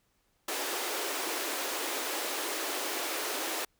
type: high-pass noise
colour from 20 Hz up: pink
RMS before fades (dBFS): -34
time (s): 0.48-3.65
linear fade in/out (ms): 5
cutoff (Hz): 300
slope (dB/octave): 48
effects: pink hiss -73 dBFS RMS until 3.79 s